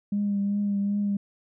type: tone with vibrato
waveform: sine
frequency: 202.3 Hz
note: G#3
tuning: 45 cents flat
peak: -22 dBFS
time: 0.12-1.17 s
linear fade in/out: 5 ms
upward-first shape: triangle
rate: 2.6 Hz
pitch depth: 28 cents each way
effects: tanh soft clip ceiling -18 dBFS